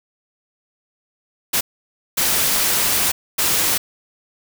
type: noise bursts at uneven times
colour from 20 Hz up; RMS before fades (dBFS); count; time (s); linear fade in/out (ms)
white; -18; 3; 1.53-1.61 / 2.17-3.12 / 3.38-3.78; 10
effects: none